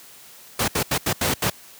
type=noise bursts at uneven times; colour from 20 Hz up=pink; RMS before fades=-21 dBFS; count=6; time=0.59-0.68 / 0.75-0.83 / 0.91-0.98 / 1.06-1.13 / 1.21-1.34 / 1.42-1.5 s; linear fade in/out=5 ms; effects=white hiss -46 dBFS RMS until 1.79 s + high-pass 80 Hz 12 dB/octave